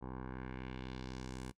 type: tone with low-pass filter sweep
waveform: 10% pulse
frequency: 64 Hz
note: C2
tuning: 38 cents flat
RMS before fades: -45 dBFS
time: 0.01-1.52 s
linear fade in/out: 20 ms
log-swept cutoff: 920 to 10000 Hz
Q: 1.6
effects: noise-tail reverb RT60 0.1 s tail -20 dB re dry